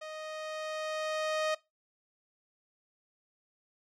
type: tone with level ramp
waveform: sawtooth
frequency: 622.3 Hz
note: D#5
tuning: in tune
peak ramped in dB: -37 to -24 dBFS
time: 0.01-1.55 s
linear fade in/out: 10 ms
effects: noise-tail reverb RT60 0.2 s tail -19 dB re dry + low-pass 6000 Hz 12 dB/octave